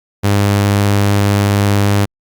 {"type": "tone", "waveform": "sawtooth", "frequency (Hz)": 101.2, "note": "G#2", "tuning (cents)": -44, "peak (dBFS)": -6, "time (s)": [0.23, 2.06], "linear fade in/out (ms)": 20, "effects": ["Opus 48 kbps"]}